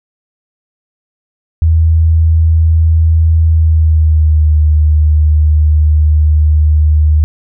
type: tone with pitch glide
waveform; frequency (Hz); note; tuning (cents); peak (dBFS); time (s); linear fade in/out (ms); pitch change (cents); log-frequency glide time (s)
sine; 80.8 to 76.35; E2 to D#2; -34 to -32; -5; 1.62-7.24; 0; -98; 3.45-4.57
effects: none